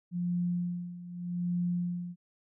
sine tone with tremolo, 175.9 Hz, F3, 13 cents sharp, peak -27 dBFS, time 0.11-2.16 s, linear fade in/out 50 ms, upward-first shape sine, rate 0.82 Hz, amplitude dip 80%, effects none

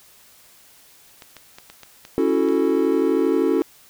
clicks, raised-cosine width 0.2 ms, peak -22 dBFS, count 7, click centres 1.222 / 1.367 / 1.585 / 1.7 / 1.833 / 2.051 / 2.487 s
triangle chord, F# minor seventh, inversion second, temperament equal, 277.2 / 329.6 / 370 / 440 Hz, C#4 / E4 / F#4 / A4, 0 / 0 / 0 / 0 cents, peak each -20 dBFS, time 2.18-3.62 s, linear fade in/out 0 ms
effects white hiss -51 dBFS RMS until 3.89 s

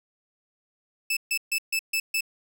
sawtooth tone bursts, 2626 Hz, E7, 7 cents flat, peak -20 dBFS, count 6, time 1.1-2.208 s, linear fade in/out 5 ms, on 68 ms, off 140 ms, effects none

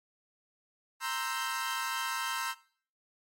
sawtooth chord, C dominant seventh, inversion third, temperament equal, 932.3 / 1046.5 / 1318.5 / 1568 Hz, Bb5 / C6 / E6 / G6, 0 / 0 / 0 / 0 cents, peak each -34 dBFS, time 1-2.55 s, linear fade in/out 50 ms, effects noise-tail reverb RT60 0.5 s tail -20 dB re dry + MP3 64 kbps

